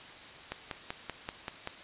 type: click train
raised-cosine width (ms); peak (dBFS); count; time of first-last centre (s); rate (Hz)
0.3; -19; 7; 0.52-1.674; 5.2
effects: white hiss -48 dBFS RMS until 1.83 s + resampled to 8000 Hz